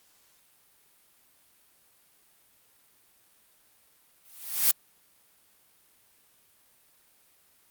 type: noise with exponential growth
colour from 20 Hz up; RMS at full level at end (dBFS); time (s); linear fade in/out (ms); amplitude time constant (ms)
blue; -18; 4.25-4.71; 1; 100
effects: white hiss -63 dBFS RMS until 7.7 s + Opus 48 kbps